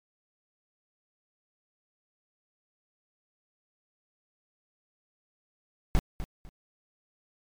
brown noise with echo, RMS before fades -20 dBFS, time 5.95-5.99 s, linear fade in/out 0 ms, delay 250 ms, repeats 2, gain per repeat -12 dB, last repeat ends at 6.49 s, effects MP3 96 kbps

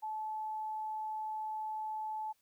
sine tone, 866 Hz, A5, 28 cents flat, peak -36 dBFS, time 0.02-2.33 s, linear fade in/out 20 ms, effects white hiss -75 dBFS RMS until 2.41 s

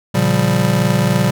square chord, G half-diminished seventh, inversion first, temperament just, 117.6 / 141.12 / 176.4 / 196 Hz, Bb2 / Db3 / F3 / G3, +16 / +31 / +18 / 0 cents, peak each -19 dBFS, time 0.14-1.31 s, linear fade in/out 10 ms, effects none

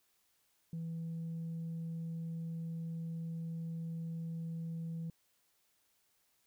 sine tone, 164.81 Hz, E3, in tune, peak -36 dBFS, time 0.73-5.1 s, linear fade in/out 2 ms, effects tanh soft clip ceiling -36 dBFS + white hiss -75 dBFS RMS until 6.46 s

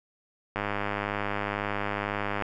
click train, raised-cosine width 0.5 ms, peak -14 dBFS, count 191, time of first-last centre 0.56-2.423 s, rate 102 Hz, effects none

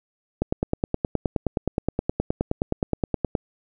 click train, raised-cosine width 2 ms, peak -8 dBFS, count 29, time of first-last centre 0.42-3.352 s, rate 9.55 Hz, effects none

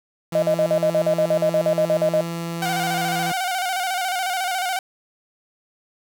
sawtooth tone, 168.1 Hz, E3, 34 cents sharp, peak -22 dBFS, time 0.32-3.32 s, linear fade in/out 5 ms
sine tone bursts, 622.3 Hz, D#5, in tune, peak -15 dBFS, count 16, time 0.35-2.209 s, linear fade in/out 2 ms, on 74 ms, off 45 ms
sawtooth tone with vibrato, 740 Hz, F#5, in tune, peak -18 dBFS, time 2.62-4.79 s, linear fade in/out 2 ms, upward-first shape square, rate 14 Hz, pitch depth 58 cents each way
effects 7-bit

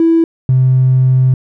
triangle tone pair in turn, 329.6 / 129.52 Hz, E4 / C3, 0 / -17 cents, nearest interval octave + major third, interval 1617 cents, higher first, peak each -3 dBFS, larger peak neither, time 0-0.24 / 0.49-1.34 s, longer second, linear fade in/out 2 ms, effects tanh soft clip ceiling -4 dBFS

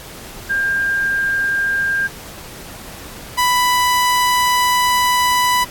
sine / sawtooth tone pair in turn, 1600 / 991.3 Hz, G6 / B5, +35 / +6 cents, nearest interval minor sixth, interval 829 cents, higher first, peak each -15 / -9 dBFS, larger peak second, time 0.49-2.08 / 3.37-5.65 s, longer second, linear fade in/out 20 ms, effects pink hiss -35 dBFS RMS until 5.7 s + AAC 64 kbps

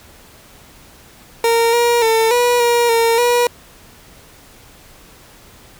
30% pulse tone with pitch steps, 462.2 / 474.9 / 448.7 / 485.7 / 475.5 / 459.9 / 483.1 Hz, A#4 / A#4 / A4 / B4 / A#4 / A#4 / B4, -15 / +32 / +34 / -29 / +34 / -23 / -38 cents, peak -9 dBFS, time 1.44-3.47 s, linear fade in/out 2 ms, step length 290 ms, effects pink hiss -44 dBFS RMS until 5.79 s

